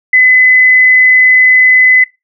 sine tone, 2018 Hz, B6, 37 cents sharp, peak -3 dBFS, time 0.13-2.04 s, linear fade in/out 5 ms, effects noise-tail reverb RT60 0.2 s tail -19 dB re dry

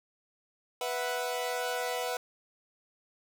sawtooth chord, B suspended fourth, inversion none, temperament equal, 493.9 / 659.3 / 740 Hz, B4 / E5 / F#5, 0 / 0 / 0 cents, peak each -30 / -34 / -32 dBFS, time 0.81-2.17 s, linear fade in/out 2 ms, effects none

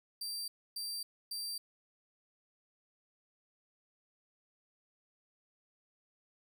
sawtooth tone bursts, 4699 Hz, D8, in tune, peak -35 dBFS, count 3, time 0.21-1.58 s, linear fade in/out 5 ms, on 270 ms, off 280 ms, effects none

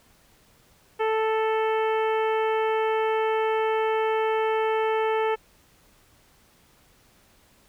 harmonic tone, 440 Hz, A4, in tune, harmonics 1 / 2 / 3 / 4 / 5 / 6 / 7, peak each -23 / -27 / -33 / -36 / -37 / -40 / -43 dBFS, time 0.99-5.36 s, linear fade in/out 20 ms, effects pink hiss -59 dBFS RMS until 7.68 s

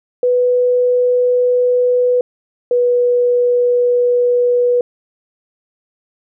sine tone pair in turn, 494.7 / 488.5 Hz, B4 / B4, +3 / -19 cents, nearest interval unison, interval 22 cents, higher first, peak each -10 dBFS, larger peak neither, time 0.23-2.21 / 2.71-4.81 s, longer second, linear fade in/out 2 ms, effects none

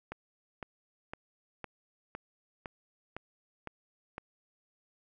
click train, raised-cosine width 0.5 ms, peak -24 dBFS, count 9, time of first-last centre 0.12-4.181 s, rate 1.97 Hz, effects none

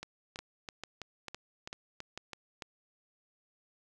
two click trains, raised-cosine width 0.2 ms, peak -23 / -24 dBFS, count 6 / 8, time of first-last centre 0.39-2.622 / 0.03-2.333 s, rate 2.24 / 3.04 Hz, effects none

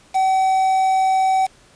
triangle tone with quantisation, 761 Hz, F#5, 48 cents sharp, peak -12 dBFS, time 0.14-1.47 s, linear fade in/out 20 ms, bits 5, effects pink hiss -51 dBFS RMS until 1.75 s + resampled to 22050 Hz

